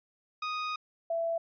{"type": "tone pair in turn", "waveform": ["sawtooth", "sine"], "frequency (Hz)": [1244.5, 666.5], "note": ["D#6", "E5"], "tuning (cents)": [0, 19], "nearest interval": "major seventh", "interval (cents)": 1081, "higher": "first", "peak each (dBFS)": -28, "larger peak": "neither", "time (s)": [[0.42, 0.76], [1.1, 1.38]], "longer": "first", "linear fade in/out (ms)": 5, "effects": ["resampled to 11025 Hz"]}